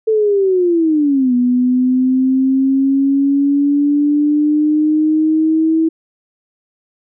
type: linear two-way sweep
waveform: sine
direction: down then up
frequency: 445.1 to 245 to 323.9 Hz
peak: -10 dBFS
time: 0.07-5.89 s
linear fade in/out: 10 ms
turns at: 1.34 s
effects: none